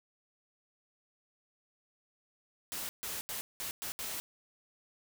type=noise bursts at uneven times; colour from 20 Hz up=white; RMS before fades=-39 dBFS; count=6; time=2.72-2.89 / 3.03-3.21 / 3.29-3.41 / 3.6-3.71 / 3.82-3.92 / 3.99-4.2 s; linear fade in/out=0 ms; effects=none